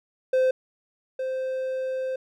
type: tone pair in turn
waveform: triangle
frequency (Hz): 517 / 520.9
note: C5 / C5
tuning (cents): -21 / -8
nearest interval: unison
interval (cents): 13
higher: second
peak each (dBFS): -16 / -24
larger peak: first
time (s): 0.33-0.51 / 1.19-2.16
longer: second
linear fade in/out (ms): 5
effects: none